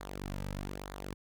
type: tone with flanger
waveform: sawtooth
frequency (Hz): 48.37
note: G1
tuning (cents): -22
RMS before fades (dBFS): -41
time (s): 0-1.14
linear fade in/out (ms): 10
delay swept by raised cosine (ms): 0.35 to 2.85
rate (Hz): 1.1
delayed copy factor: -0.7
effects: none